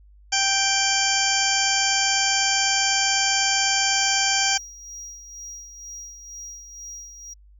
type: harmonic tone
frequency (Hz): 784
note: G5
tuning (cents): 0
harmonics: 1 / 2 / 3 / 4 / 6 / 7 / 8 / 9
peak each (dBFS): -27 / -27 / -27 / -27 / -27 / -27 / -27 / -27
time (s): 0.32-4.58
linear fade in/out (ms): 10
type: tone with tremolo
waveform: triangle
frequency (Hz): 5720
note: F8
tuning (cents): +41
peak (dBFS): -33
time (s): 3.93-7.34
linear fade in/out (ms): 10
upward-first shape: sine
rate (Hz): 2.1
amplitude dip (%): 55
effects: added 50 Hz sine -48 dBFS peak until 7.59 s